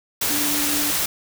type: tone in noise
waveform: sine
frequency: 292.7 Hz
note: D4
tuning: 6 cents flat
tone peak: -27 dBFS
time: 0.3-0.91 s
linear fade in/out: 5 ms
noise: white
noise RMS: -22 dBFS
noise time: 0.21-1.06 s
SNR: -8 dB
effects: none